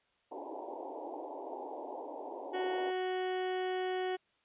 white band-pass noise, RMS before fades -43 dBFS, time 0.31-2.91 s, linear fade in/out 10 ms, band 270 to 940 Hz, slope 96 dB/octave
30% pulse tone, 370 Hz, F#4, in tune, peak -30 dBFS, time 2.53-4.17 s, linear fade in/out 20 ms
effects white hiss -73 dBFS RMS until 4.44 s + resampled to 8000 Hz

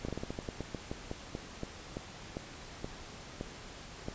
slowing click train, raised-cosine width 2 ms, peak -23 dBFS, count 19, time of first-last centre 0.05-4.084 s, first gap 35 ms, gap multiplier 1.19, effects pink hiss -48 dBFS RMS until 4.14 s + resampled to 16000 Hz

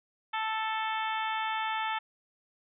harmonic tone with a mistuned harmonic, 440 Hz, A4, in tune, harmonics 2 / 3 / 4 / 5 / 6 / 7 / 8, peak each -32 / -36 / -38 / -40 / -42 / -43 / -44 dBFS, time 0.33-1.99 s, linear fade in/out 10 ms, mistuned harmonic 7, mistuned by +17 cents, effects none

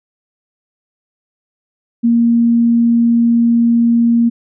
sine tone, 233.9 Hz, A#3, 6 cents sharp, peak -8 dBFS, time 2.03-4.3 s, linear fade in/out 20 ms, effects none

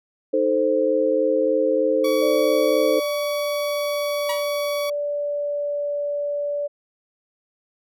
sine chord, A diminished, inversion second, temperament equal, 311.1 / 440 / 523.3 Hz, Eb4 / A4 / C5, 0 / 0 / 0 cents, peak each -24 / -22 / -19 dBFS, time 0.33-3 s, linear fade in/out 10 ms
15% pulse tone, 1131 Hz, C#6, 34 cents sharp, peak -22 dBFS, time 2.04-4.9 s, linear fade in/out 5 ms
sine tone with pitch glide, 587.3 to 579.5 Hz, D5 to D5, 0 to -23 cents, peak -22 dBFS, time 2.21-6.68 s, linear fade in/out 20 ms, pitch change -23 cents, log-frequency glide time 3.11-5.93 s
sawtooth tone with exponential decay, 962 Hz, B5, 46 cents flat, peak -19 dBFS, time 4.29-4.49 s, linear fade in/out 5 ms, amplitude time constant 43 ms
effects none

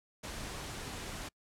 pink noise, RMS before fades -42 dBFS, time 0.23-1.29 s, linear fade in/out 10 ms, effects noise-tail reverb RT60 0.1 s tail -26 dB re dry + low-pass 10000 Hz 12 dB/octave

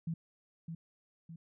sine tone with echo, 164.8 Hz, E3, in tune, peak -33 dBFS, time 0.07-0.14 s, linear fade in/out 5 ms, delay 610 ms, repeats 2, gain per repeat -6 dB, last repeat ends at 1.36 s, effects none

